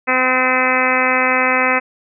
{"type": "harmonic tone", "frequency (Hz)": 256.4, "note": "C4", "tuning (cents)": -35, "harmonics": [1, 2, 3, 4, 5, 6, 7, 8, 9, 10], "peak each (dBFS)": [-24, -21, -23, -22, -21, -23, -23, -19, -24, -22], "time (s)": [0.07, 1.8], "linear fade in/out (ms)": 20, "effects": []}